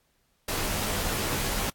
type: noise with comb filter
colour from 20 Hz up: pink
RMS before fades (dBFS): -29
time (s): 0.48-1.7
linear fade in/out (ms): 5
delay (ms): 17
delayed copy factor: -0.9
effects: pink hiss -70 dBFS RMS until 1.74 s + AAC 64 kbps